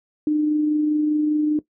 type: tone with amplitude modulation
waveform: sine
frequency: 302 Hz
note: D4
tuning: 48 cents sharp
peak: -15 dBFS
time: 0.27-1.59 s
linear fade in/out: 2 ms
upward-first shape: sine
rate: 25 Hz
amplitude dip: 25%
effects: noise-tail reverb RT60 0.1 s tail -17 dB re dry